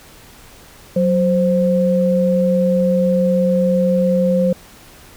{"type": "tone pair together", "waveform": "sine", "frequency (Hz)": [184.69, 523.3], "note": ["F#3", "C5"], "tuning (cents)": [-3, 0], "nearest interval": "octave + tritone", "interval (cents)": 1803, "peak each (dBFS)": -15, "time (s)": [0.96, 4.53], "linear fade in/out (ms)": 5, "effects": ["pink hiss -43 dBFS RMS until 5.16 s"]}